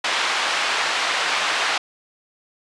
pink band-pass noise, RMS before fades -22 dBFS, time 0.04-1.78 s, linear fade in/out 5 ms, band 990 to 4000 Hz, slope 12 dB/octave, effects resampled to 22050 Hz

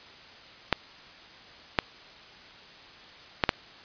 clicks, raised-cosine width 0.3 ms, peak -4 dBFS, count 4, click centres 0.727 / 1.788 / 3.438 / 3.492 s, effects white hiss -49 dBFS RMS until 3.84 s + resampled to 11025 Hz

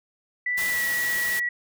sine tone with pitch glide, 1975.5 to 1932.6 Hz, B6 to B6, 0 to -38 cents, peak -23 dBFS, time 0.46-1.49 s, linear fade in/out 5 ms, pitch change -38 cents, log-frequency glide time 0.67-0.84 s
white noise, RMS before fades -32 dBFS, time 0.57-1.4 s, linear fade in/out 10 ms
effects none

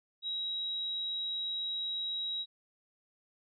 sine tone, 3842 Hz, B7, 48 cents flat, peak -33 dBFS, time 0.22-2.46 s, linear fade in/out 50 ms, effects none

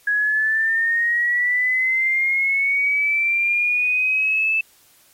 sine linear sweep, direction up, 1661.2 to 2637 Hz, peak -16 dBFS, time 0.07-4.61 s, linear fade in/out 5 ms, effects white hiss -54 dBFS RMS until 5.13 s + MP3 64 kbps

